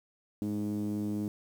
5% pulse tone with low-pass filter, 104 Hz, G#2, 3 cents sharp, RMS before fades -33 dBFS, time 0.42-1.28 s, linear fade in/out 0 ms, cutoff 260 Hz, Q 6.5, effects 9-bit

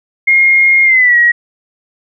sine tone with pitch glide, 2138 to 1904.7 Hz, C7 to A#6, +37 to +37 cents, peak -5 dBFS, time 0.27-1.32 s, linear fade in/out 10 ms, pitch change -200 cents, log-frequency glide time 0.84-1.17 s, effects none

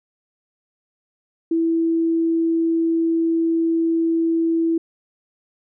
sine tone, 329.6 Hz, E4, in tune, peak -16 dBFS, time 1.51-4.78 s, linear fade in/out 5 ms, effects none

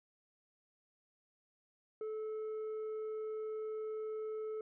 sine tone with tanh clipping, 434.2 Hz, A4, 23 cents flat, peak -39 dBFS, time 2.01-4.61 s, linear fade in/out 2 ms, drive 4 dB, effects none

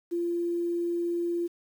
sine tone with quantisation, 344.4 Hz, F4, 24 cents flat, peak -26 dBFS, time 0.11-1.48 s, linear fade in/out 20 ms, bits 9, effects none

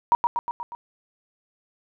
sine tone with echo, 950 Hz, A#5, 33 cents sharp, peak -13 dBFS, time 0.12-0.15 s, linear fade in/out 0 ms, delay 120 ms, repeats 5, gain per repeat -4 dB, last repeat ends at 0.75 s, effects none

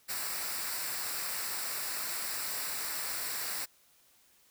white noise with comb filter, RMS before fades -36 dBFS, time 0.08-3.66 s, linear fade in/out 20 ms, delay 0.31 ms, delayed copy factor -0.6, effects white hiss -65 dBFS RMS until 4.5 s

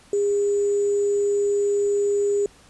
sine tone with sample-and-hold, 406.3 Hz, G#4, 38 cents flat, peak -18 dBFS, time 0.13-2.46 s, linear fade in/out 2 ms, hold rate 7350 Hz, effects pink hiss -52 dBFS RMS until 2.69 s + resampled to 24000 Hz

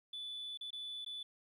sine tone with dropouts, 3477 Hz, A7, 21 cents flat, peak -40 dBFS, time 0.13-1.23 s, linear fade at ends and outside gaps 5 ms, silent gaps 0.574-0.61 / 0.706-0.729 / 1.048-1.062 s, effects tanh soft clip ceiling -39 dBFS + 13-bit

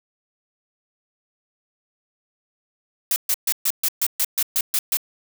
blue noise bursts, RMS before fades -20 dBFS, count 11, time 3.11-4.971 s, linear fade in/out 2 ms, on 51 ms, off 130 ms, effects none

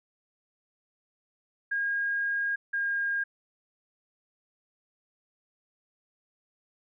sine tone pair in turn, 1627 / 1618.2 Hz, G#6 / G#6, -36 / -45 cents, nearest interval unison, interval 9 cents, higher first, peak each -26 dBFS, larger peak neither, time 1.71-2.56 / 2.73-3.24 s, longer first, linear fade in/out 10 ms, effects none

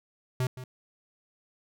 square tone with echo, 127.5 Hz, C3, 44 cents flat, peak -26 dBFS, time 0.4-0.47 s, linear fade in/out 2 ms, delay 170 ms, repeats 1, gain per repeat -13 dB, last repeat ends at 0.64 s, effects none

